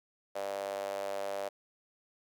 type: tone with high-pass filter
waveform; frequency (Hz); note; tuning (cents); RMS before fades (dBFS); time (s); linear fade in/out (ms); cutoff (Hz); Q
sawtooth; 99; G2; +18; -37; 0.35-1.49; 10; 590; 5.7
effects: none